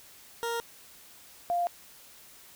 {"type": "tone pair in turn", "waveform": ["20% pulse", "sine"], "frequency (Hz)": [466.2, 698.5], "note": ["A#4", "F5"], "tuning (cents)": [0, 0], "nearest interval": "perfect fifth", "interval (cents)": 700, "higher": "second", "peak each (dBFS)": -25, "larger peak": "neither", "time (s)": [[0.43, 0.6], [1.5, 1.67]], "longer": "neither", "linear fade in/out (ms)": 0, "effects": ["white hiss -53 dBFS RMS until 2.55 s"]}